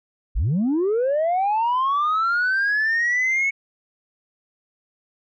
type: linear sweep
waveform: sine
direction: up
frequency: 34.49 to 2217 Hz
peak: -16 dBFS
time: 0.35-3.51 s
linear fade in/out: 20 ms
effects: tanh soft clip ceiling -16 dBFS